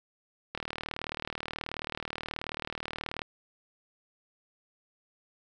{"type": "click train", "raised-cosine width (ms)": 0.3, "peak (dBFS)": -18, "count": 104, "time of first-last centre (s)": [0.55, 3.218], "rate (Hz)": 38.6, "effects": []}